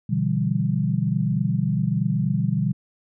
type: chord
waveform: sine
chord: E minor seventh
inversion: second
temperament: equal with one note detuned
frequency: 123.47 / 146.83 / 168.08 / 196 Hz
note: B2 / D3 / E3 / G3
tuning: 0 / 0 / +34 / 0 cents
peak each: -25 dBFS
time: 0.09-2.73 s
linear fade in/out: 10 ms
effects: none